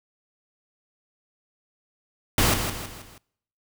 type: noise with echo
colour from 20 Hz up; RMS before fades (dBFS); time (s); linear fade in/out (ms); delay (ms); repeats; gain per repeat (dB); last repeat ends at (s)
pink; -20; 2.38-2.54; 2; 160; 4; -7; 3.18
effects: noise-tail reverb RT60 0.7 s tail -24 dB re dry